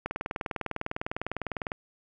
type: click train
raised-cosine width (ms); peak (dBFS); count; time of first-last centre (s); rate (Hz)
0.5; -16; 34; 0.06-1.718; 19.9
effects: none